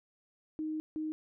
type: tone bursts at uneven times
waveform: sine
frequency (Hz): 311.1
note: D#4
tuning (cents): 0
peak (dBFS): -33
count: 2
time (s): 0.59-0.8 / 0.96-1.12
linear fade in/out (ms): 0
effects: none